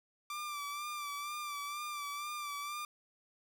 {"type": "tone with vibrato", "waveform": "sawtooth", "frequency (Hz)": 1175, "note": "D6", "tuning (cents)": 1, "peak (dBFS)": -35, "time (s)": [0.3, 2.85], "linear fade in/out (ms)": 2, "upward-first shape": "sine", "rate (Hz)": 2.1, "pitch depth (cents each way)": 42, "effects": []}